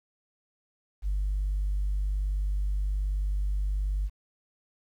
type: tone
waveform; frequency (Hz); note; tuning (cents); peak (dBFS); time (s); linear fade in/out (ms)
sine; 49.39; G1; +14; -24; 1.02-4.1; 50
effects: tanh soft clip ceiling -22 dBFS + 10-bit